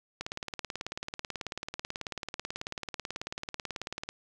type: click train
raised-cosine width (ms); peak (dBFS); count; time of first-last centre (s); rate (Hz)
0.2; -18; 72; 0.21-4.09; 18.3
effects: none